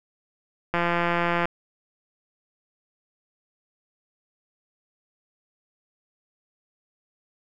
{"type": "click train", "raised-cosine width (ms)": 0.5, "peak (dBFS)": -9, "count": 124, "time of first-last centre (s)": [0.74, 1.455], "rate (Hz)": 172, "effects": []}